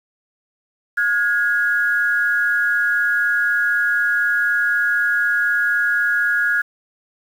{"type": "tone pair together", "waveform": "sine", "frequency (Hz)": [1437.2, 1661.2], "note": ["F6", "G#6"], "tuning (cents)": [49, 0], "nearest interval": "minor third", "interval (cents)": 251, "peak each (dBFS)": -18, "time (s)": [0.97, 6.62], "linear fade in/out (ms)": 10, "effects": ["7-bit"]}